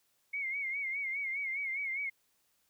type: tone with vibrato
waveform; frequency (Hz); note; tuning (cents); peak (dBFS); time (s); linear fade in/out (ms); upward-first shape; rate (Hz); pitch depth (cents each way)
sine; 2180; C#7; -29; -33; 0.33-2.1; 10; sine; 4.9; 78
effects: white hiss -74 dBFS RMS until 2.69 s